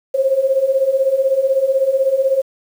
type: beating tone pair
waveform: sine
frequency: 523.3 / 539.3 Hz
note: C5 / C#5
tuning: 0 / -48 cents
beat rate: 16 Hz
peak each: -18 / -14 dBFS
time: 0.14-2.42 s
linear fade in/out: 10 ms
effects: 7-bit